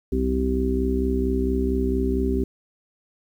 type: harmonic tone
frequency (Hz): 64.4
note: C2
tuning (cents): -27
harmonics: 1 / 3 / 4 / 5 / 6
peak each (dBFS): -24 / -30 / -25 / -35 / -25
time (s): 0.12-2.44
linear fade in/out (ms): 5
effects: 9-bit